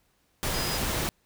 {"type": "tone in noise", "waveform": "sine", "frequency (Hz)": 4978, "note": "D#8", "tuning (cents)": 0, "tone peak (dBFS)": -34, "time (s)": [0.54, 0.77], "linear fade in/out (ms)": 0, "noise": "pink", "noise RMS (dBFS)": -29, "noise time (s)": [0.43, 1.09], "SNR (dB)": -8, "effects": ["pink hiss -69 dBFS RMS until 1.25 s"]}